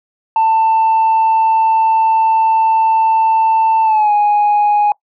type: tone with pitch glide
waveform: sine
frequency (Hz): 890 to 830.4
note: A5 to G#5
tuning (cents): +20 to 0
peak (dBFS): -7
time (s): 0.36-4.92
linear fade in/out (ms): 2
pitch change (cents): -120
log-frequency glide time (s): 3.83-4.12
effects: noise-tail reverb RT60 0.1 s tail -23 dB re dry + tanh soft clip ceiling -7 dBFS